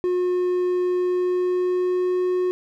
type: tone with pitch glide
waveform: triangle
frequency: 360.6 to 363.9 Hz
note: F#4 to F#4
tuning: -45 to -29 cents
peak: -17 dBFS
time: 0.04-2.51 s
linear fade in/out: 0 ms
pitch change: +16 cents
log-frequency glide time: 0.91-2.23 s
effects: none